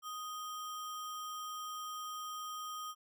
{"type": "tone with sample-and-hold", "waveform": "sine", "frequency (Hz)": 1244.5, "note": "D#6", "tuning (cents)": 0, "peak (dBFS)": -40, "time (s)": [0.02, 2.95], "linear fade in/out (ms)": 50, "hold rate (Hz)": 4410, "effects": []}